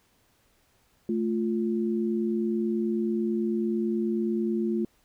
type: tone pair together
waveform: sine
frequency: 219.9 / 349.1 Hz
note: A3 / F4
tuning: -1 / -1 cents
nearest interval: minor sixth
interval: 800 cents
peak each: -26 / -28 dBFS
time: 1.09-4.85 s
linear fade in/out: 2 ms
effects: pink hiss -66 dBFS RMS until 5.04 s